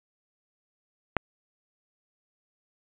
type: click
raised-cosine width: 0.5 ms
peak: -7 dBFS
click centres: 1.167 s
effects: resampled to 8000 Hz + 7-bit